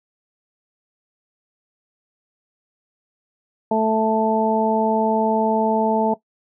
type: harmonic tone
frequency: 220 Hz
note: A3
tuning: in tune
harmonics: 1 / 2 / 3 / 4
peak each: -21 / -21 / -21 / -21 dBFS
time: 3.71-6.14 s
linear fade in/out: 5 ms
effects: noise-tail reverb RT60 0.1 s tail -17 dB re dry